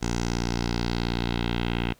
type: tone with low-pass filter sweep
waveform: 10% pulse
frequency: 58.6 Hz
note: A#1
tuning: 10 cents sharp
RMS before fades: -27 dBFS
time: 0.01-1.94 s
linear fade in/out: 20 ms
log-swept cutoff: 6700 to 2900 Hz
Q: 2.8
effects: pink hiss -59 dBFS RMS until 1.99 s